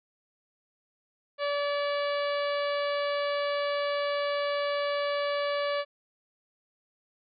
harmonic tone, 575 Hz, D5, 37 cents flat, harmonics 1 / 2 / 3 / 4 / 5 / 6 / 7 / 8, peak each -28 / -34 / -38 / -40 / -42 / -44 / -45 / -46 dBFS, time 1.38-5.85 s, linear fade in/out 50 ms, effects none

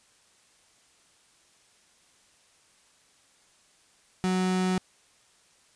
35% pulse tone, 185 Hz, F#3, in tune, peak -22 dBFS, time 4.24-4.78 s, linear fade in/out 0 ms, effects white hiss -62 dBFS RMS until 5.75 s + resampled to 22050 Hz

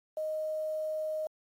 sine tone with quantisation, 622.3 Hz, D#5, in tune, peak -31 dBFS, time 0.17-1.27 s, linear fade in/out 2 ms, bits 9, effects AAC 48 kbps

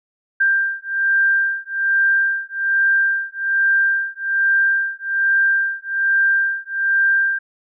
sine beating tone pair, 1584 / 1585.2 Hz, G6 / G6, +18 / +19 cents, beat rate 1.2 Hz, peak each -18 dBFS, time 0.4-7.39 s, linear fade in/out 10 ms, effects none

